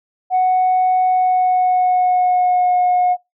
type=tone with pitch glide; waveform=sine; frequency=740 to 723.1 Hz; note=F#5 to F#5; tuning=0 to -40 cents; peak=-10 dBFS; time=0.3-3.17 s; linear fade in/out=50 ms; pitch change=-40 cents; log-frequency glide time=1.05-2.75 s; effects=noise-tail reverb RT60 0.2 s tail -26 dB re dry + tanh soft clip ceiling -9 dBFS